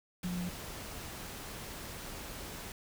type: tone in noise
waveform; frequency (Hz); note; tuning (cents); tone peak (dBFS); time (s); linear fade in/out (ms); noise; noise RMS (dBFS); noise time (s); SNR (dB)
sine; 178.5; F3; +38; -34; 0.24-0.49; 2; pink; -44; 0.23-2.72; +7
effects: none